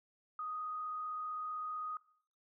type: tone with frequency modulation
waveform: sine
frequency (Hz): 1244.5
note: D#6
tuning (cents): 0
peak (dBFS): -38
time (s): 0.39-1.97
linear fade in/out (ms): 2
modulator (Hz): 35.6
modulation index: 0.38
effects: noise-tail reverb RT60 0.6 s tail -22 dB re dry